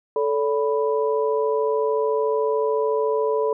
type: tone cluster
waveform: sine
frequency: 438.3 / 572 / 989 Hz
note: A4 / D5 / B5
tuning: -7 / -46 / +2 cents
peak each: -20 / -26 / -27 dBFS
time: 0.16-3.53 s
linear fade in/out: 2 ms
effects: none